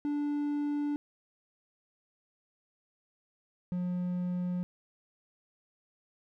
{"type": "tone pair in turn", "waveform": "triangle", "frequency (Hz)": [291.8, 179.02], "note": ["D4", "F3"], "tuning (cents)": [-11, 43], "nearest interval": "minor sixth", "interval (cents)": 846, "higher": "first", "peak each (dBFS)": [-27, -28], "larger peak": "first", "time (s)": [[0.05, 0.96], [3.72, 4.63]], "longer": "neither", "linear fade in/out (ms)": 0, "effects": []}